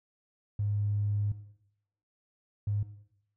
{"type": "tone bursts at uneven times", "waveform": "triangle", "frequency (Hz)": 103, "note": "G#2", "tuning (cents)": -14, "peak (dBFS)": -23, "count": 2, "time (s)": [[0.59, 1.32], [2.67, 2.83]], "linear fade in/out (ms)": 5, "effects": ["noise-tail reverb RT60 0.8 s tail -20 dB re dry", "tanh soft clip ceiling -25 dBFS"]}